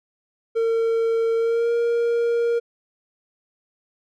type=tone with pitch glide; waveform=triangle; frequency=455.7 to 469.1 Hz; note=A#4 to A#4; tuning=-39 to +11 cents; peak=-16 dBFS; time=0.55-2.6 s; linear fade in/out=20 ms; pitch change=+50 cents; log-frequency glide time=1.36-1.72 s; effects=none